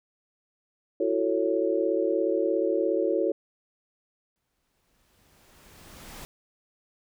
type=chord; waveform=sine; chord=F# minor seventh; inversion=third; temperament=just; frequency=333 / 370 / 444 / 555 Hz; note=E4 / F#4 / A4 / C#5; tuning=+18 / 0 / +16 / +2 cents; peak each=-28 dBFS; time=1-3.32 s; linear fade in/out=5 ms
type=noise with exponential growth; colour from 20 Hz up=pink; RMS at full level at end=-41 dBFS; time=4.36-6.25 s; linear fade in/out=0 ms; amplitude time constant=410 ms
effects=none